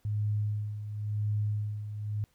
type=tone with tremolo; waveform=sine; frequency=105 Hz; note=G#2; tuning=19 cents sharp; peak=-26 dBFS; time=0.05-2.24 s; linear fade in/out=0 ms; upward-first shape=sine; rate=0.95 Hz; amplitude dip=65%; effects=pink hiss -70 dBFS RMS until 2.34 s